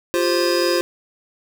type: chord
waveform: square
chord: F suspended second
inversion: none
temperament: just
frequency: 349.2 / 392.9 / 523.8 Hz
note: F4 / G4 / C5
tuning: 0 / +4 / +2 cents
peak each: -20 / -26 / -22 dBFS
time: 0.14-0.81 s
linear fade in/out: 0 ms
type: tone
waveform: sine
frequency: 4978 Hz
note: D#8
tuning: in tune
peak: -25 dBFS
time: 0.2-0.81 s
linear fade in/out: 50 ms
effects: none